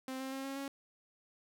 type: tone with pitch steps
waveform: sawtooth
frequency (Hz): 261.6 / 265.1 / 268.6 / 272.2 / 275.9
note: C4 / C4 / C4 / C#4 / C#4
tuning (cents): 0 / +23 / +46 / -31 / -8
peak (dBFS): -35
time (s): 0.08-0.68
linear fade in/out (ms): 2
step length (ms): 120
effects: none

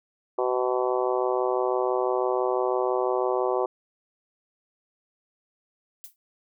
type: harmonic tone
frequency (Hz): 126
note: B2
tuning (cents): +35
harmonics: 3 / 4 / 5 / 6 / 7 / 8 / 9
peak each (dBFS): -26 / -28 / -30 / -32 / -33 / -34 / -35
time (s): 0.38-3.66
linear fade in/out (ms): 5
type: noise with exponential decay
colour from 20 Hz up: violet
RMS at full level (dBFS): -37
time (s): 6.04-6.16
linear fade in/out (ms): 0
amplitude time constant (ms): 25
effects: none

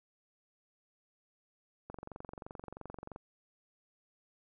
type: click train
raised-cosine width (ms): 1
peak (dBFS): -30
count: 30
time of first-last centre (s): 1.9-3.161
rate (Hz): 23
effects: none

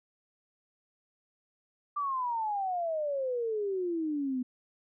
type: exponential sweep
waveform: sine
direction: down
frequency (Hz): 1185 to 246.9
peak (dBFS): -29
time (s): 1.96-4.43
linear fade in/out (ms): 10
effects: none

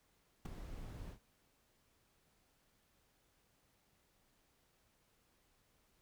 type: noise with ADSR envelope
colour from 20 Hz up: brown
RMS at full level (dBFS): -36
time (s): 0.45-1.19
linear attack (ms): 7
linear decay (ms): 8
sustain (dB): -12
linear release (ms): 92
effects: pink hiss -75 dBFS RMS until 6.01 s

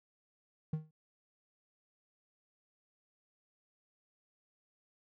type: tone with exponential decay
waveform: triangle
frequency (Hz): 156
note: D#3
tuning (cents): +5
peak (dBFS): -27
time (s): 0.73-0.91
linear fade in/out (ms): 5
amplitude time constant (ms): 37
effects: none

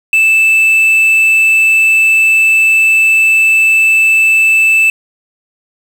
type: tone with quantisation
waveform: triangle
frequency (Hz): 2637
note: E7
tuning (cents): 0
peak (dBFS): -4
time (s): 0.13-4.9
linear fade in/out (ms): 2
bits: 5
effects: none

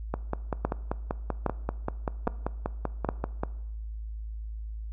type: two click trains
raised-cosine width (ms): 1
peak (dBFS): -11 / -14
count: 4 / 18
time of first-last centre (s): 0.65-3.089 / 0.14-3.435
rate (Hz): 1.23 / 5.16
effects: noise-tail reverb RT60 0.9 s tail -19 dB re dry + added 54 Hz sine -34 dBFS peak until 4.92 s

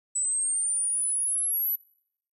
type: exponential sweep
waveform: sine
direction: up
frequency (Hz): 7890 to 11960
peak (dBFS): -24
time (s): 0.15-1.76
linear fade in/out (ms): 10
effects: noise-tail reverb RT60 0.7 s tail -26 dB re dry

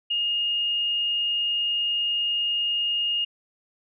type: tone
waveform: sine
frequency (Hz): 2845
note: F7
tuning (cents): +31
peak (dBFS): -22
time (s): 0.1-3.25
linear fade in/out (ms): 10
effects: none

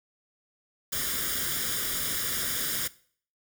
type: noise with comb filter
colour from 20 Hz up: white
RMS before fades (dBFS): -30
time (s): 0.92-2.88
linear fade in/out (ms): 10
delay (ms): 0.58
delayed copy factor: +0.75
effects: noise-tail reverb RT60 0.5 s tail -19 dB re dry

